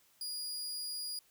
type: tone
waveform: sawtooth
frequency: 4873 Hz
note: D#8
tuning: 37 cents flat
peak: -35 dBFS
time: 0.21-1.19 s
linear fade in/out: 2 ms
effects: white hiss -68 dBFS RMS until 1.3 s